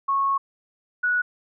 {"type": "tone pair in turn", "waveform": "sine", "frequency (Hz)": [1099, 1467], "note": ["C#6", "F#6"], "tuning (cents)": [-15, -15], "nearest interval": "perfect fourth", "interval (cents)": 500, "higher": "second", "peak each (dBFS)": [-19, -19], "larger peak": "neither", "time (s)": [[0.08, 0.38], [1.03, 1.22]], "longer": "first", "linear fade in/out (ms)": 10, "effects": []}